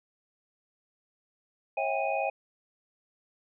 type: tone cluster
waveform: sine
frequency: 544 / 646 / 742 / 802 / 2490 Hz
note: C#5 / E5 / F#5 / G5 / D#7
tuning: -33 / -35 / +5 / +39 / +1 cents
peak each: -33 / -32 / -38 / -31 / -35 dBFS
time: 1.77-2.3 s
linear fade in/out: 5 ms
effects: none